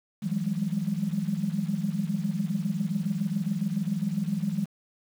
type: tone cluster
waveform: sine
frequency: 160.4 / 180.1 / 199.8 / 207.1 Hz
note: E3 / F#3 / G3 / G#3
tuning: -47 / -46 / +33 / -5 cents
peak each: -31 dBFS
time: 0.22-4.66 s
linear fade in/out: 20 ms
effects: tanh soft clip ceiling -15 dBFS + 8-bit